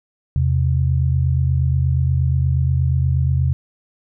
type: tone pair together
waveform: sine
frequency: 82.41 / 130.81 Hz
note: E2 / C3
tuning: 0 / 0 cents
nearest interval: minor sixth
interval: 800 cents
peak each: -17 dBFS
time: 0.36-3.53 s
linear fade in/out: 0 ms
effects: none